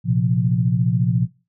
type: chord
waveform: sine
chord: Bb suspended second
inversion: none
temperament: equal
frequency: 116.54 / 130.81 / 174.61 Hz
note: Bb2 / C3 / F3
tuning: 0 / 0 / 0 cents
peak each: -20 dBFS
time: 0.04-1.28 s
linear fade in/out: 50 ms
effects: noise-tail reverb RT60 0.3 s tail -20 dB re dry